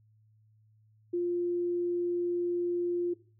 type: tone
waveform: sine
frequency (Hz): 350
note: F4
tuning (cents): +4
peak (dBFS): -27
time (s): 1.13-3.14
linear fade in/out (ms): 10
effects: noise-tail reverb RT60 0.4 s tail -18 dB re dry + added 108 Hz sine -61 dBFS peak until 3.39 s